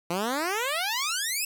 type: exponential sweep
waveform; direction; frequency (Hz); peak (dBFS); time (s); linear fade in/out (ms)
10% pulse; up; 165.4 to 2685; -18; 0.1-1.45; 5
effects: 10-bit